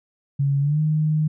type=tone with pitch glide; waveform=sine; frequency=139.8 to 154.22 Hz; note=C#3 to D#3; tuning=+15 to -15 cents; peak=-17 dBFS; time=0.39-1.28 s; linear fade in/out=10 ms; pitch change=+170 cents; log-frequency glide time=0.6-0.8 s; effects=none